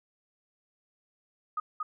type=tone with echo; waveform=sine; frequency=1244.5 Hz; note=D#6; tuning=in tune; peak=-28 dBFS; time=1.57-1.6 s; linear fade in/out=5 ms; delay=230 ms; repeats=1; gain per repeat=-2 dB; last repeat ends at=1.83 s; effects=none